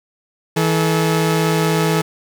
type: tone pair together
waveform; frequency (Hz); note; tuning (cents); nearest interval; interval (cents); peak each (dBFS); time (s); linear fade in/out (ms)
sawtooth; 162.26 / 430.7; E3 / A4; -27 / -37; octave + perfect fourth; 1690; -12 / -15; 0.56-2.02; 10
effects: none